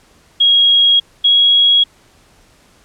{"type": "tone pair in turn", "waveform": "sine", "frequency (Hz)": [3290, 3315], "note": ["G#7", "G#7"], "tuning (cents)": [-17, -4], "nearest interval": "unison", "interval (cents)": 13, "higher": "second", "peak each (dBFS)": -7, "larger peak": "neither", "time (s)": [[0.4, 1], [1.24, 1.84]], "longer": "neither", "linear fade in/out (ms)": 10, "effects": ["pink hiss -50 dBFS RMS until 2.84 s", "low-pass 10000 Hz 12 dB/octave"]}